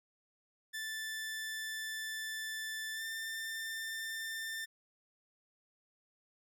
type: tone with pitch glide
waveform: sawtooth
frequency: 1760 to 1790.8 Hz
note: A6 to A6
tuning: 0 to +30 cents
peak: -35 dBFS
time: 0.73-4.66 s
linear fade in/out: 20 ms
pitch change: +30 cents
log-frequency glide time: 2.94-3.03 s
effects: none